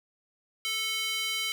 square tone with high-pass filter, 440 Hz, A4, in tune, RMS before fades -31 dBFS, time 0.65-1.52 s, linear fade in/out 0 ms, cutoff 2700 Hz, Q 2.6, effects none

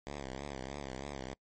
5% pulse tone with vibrato, 68.2 Hz, C#2, 28 cents flat, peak -29 dBFS, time 0.07-1.34 s, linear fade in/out 0 ms, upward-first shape triangle, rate 3.2 Hz, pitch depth 130 cents each way, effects noise-tail reverb RT60 0.1 s tail -25 dB re dry + MP3 32 kbps

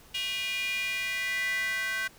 square tone with high-pass filter sweep, 220 Hz, A3, in tune, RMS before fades -31 dBFS, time 0.14-2.08 s, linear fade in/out 10 ms, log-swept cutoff 2800 to 1700 Hz, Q 6.5, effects pink hiss -55 dBFS RMS until 2.18 s

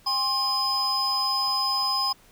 triangle tone cluster, 800 / 1063 / 5030 Hz, G5 / C6 / D#8, +35 / +27 / +18 cents, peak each -29 / -24 / -22 dBFS, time 0.06-2.13 s, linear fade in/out 10 ms, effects tanh soft clip ceiling -17 dBFS + pink hiss -56 dBFS RMS until 2.31 s

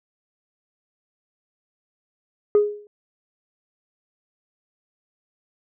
sine tone with exponential decay, 415.3 Hz, G#4, in tune, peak -8 dBFS, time 2.55-2.87 s, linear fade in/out 1 ms, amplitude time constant 69 ms, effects tanh soft clip ceiling -10 dBFS

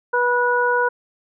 harmonic tone, 488.3 Hz, B4, 20 cents flat, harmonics 1 / 2 / 3, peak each -20 / -20 / -20 dBFS, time 0.13-0.89 s, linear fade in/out 10 ms, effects none

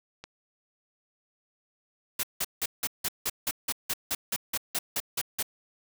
click, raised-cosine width 0.2 ms, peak -24 dBFS, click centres 0.24 s
white noise bursts, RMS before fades -29 dBFS, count 16, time 2.19-5.428 s, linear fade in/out 5 ms, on 43 ms, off 170 ms
effects none

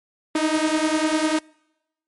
sawtooth beating tone pair, 307.2 / 317.2 Hz, D#4 / D#4, -22 / +33 cents, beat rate 10 Hz, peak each -18 / -18 dBFS, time 0.35-1.39 s, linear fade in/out 5 ms, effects noise-tail reverb RT60 0.9 s tail -26 dB re dry + MP3 48 kbps

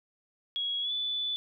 sine tone with pitch glide, 3322 to 3479 Hz, G#7 to A7, 0 to -20 cents, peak -29 dBFS, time 0.56-1.36 s, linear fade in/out 0 ms, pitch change +80 cents, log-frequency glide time 0.81-0.92 s, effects none

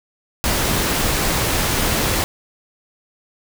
pink noise, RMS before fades -19 dBFS, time 0.44-2.24 s, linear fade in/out 0 ms, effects none

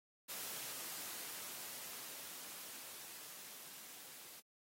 white noise with level ramp, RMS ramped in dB -45 to -55 dBFS, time 0.28-4.41 s, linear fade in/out 20 ms, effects high-pass 150 Hz 12 dB/octave + AAC 48 kbps

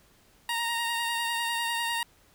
15% pulse tone with vibrato, 932.3 Hz, A#5, in tune, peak -21 dBFS, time 0.49-2.03 s, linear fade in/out 2 ms, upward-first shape sine, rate 10 Hz, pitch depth 24 cents each way, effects pink hiss -61 dBFS RMS until 2.34 s

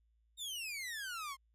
sawtooth exponential sweep, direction down, 3729 to 1046.5 Hz, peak -37 dBFS, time 0.37-1.37 s, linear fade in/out 50 ms, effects added 56 Hz sine -70 dBFS peak until 1.54 s + resampled to 32000 Hz

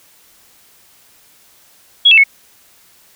sine tone with pitch steps, 3331 / 2651 / 2200 Hz, G#7 / E7 / C#7, +4 / +9 / -14 cents, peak -4 dBFS, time 2.05-2.239 s, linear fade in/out 10 ms, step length 63 ms, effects white hiss -49 dBFS RMS until 3.15 s

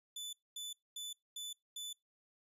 sawtooth tone bursts, 3494 Hz, A7, 13 cents flat, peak -39 dBFS, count 5, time 0.16-1.93 s, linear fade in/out 5 ms, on 170 ms, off 230 ms, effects noise-tail reverb RT60 0.2 s tail -24 dB re dry + resampled to 32000 Hz

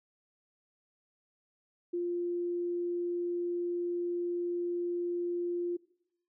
sine tone, 349.2 Hz, F4, in tune, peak -30 dBFS, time 1.93-5.77 s, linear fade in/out 10 ms, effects noise-tail reverb RT60 0.8 s tail -22 dB re dry

